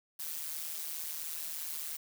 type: noise with amplitude modulation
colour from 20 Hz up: blue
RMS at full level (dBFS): -36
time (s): 0.19-1.97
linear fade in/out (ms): 10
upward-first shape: sine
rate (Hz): 157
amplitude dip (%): 80
effects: none